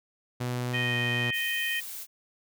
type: tone with pitch glide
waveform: sawtooth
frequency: 123.47 to 121.14 Hz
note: B2 to B2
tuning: 0 to -33 cents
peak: -25 dBFS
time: 0.4-1.31 s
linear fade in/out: 10 ms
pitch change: -33 cents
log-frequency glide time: 0.81-0.96 s
type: harmonic tone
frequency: 622.3 Hz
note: D#5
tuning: in tune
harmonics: 3 / 4 / 5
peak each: -30 / -32 / -34 dBFS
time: 0.73-1.81 s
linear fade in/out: 20 ms
type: noise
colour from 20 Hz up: blue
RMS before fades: -39 dBFS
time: 1.32-2.07 s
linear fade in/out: 50 ms
effects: none